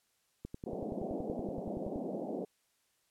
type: click train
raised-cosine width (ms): 3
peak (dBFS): -28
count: 17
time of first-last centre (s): 0.45-1.959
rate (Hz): 10.6
type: band-pass noise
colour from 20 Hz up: pink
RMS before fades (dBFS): -39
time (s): 0.66-2.45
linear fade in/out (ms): 5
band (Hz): 180 to 720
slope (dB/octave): 48
effects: white hiss -75 dBFS RMS until 3.1 s + low-pass 12000 Hz 12 dB/octave